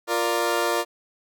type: chord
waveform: 20% pulse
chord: Bb major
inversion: second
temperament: equal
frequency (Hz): 349.2 / 466.2 / 587.3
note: F4 / Bb4 / D5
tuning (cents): 0 / 0 / 0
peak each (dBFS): -21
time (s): 0.07-0.85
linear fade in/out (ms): 50
effects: none